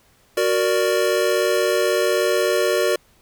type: chord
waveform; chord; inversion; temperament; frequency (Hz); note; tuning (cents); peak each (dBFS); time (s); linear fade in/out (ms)
square; Gb augmented; none; equal; 370 / 466.2 / 587.3; Gb4 / Bb4 / D5; 0 / 0 / 0; -22; 0.37-2.96; 5
effects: pink hiss -57 dBFS RMS until 3.21 s